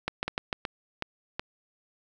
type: two click trains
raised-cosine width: 0.3 ms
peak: -12 / -14 dBFS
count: 4 / 4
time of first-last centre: 0.08-0.528 / 0.28-1.395 s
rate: 6.69 / 2.69 Hz
effects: 9-bit